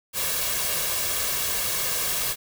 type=noise with comb filter; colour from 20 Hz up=white; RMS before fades=-26 dBFS; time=0.13-2.36 s; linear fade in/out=50 ms; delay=1.8 ms; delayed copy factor=+0.55; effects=none